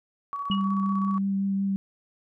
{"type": "tone with tremolo", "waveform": "sine", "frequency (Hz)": 1130, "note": "C#6", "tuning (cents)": 33, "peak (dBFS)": -28, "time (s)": [0.33, 1.18], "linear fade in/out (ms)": 0, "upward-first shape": "square", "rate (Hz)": 16, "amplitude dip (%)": 35}
{"type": "tone with vibrato", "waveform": "sine", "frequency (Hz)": 196, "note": "G3", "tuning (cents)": 0, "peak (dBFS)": -23, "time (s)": [0.5, 1.76], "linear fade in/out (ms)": 0, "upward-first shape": "triangle", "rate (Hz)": 5.5, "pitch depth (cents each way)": 12}
{"type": "tone with exponential decay", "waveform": "sine", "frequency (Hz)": 2900, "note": "F#7", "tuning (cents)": -35, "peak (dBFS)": -24, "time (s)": [0.51, 0.64], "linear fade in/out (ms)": 5, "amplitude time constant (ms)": 28}
{"effects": []}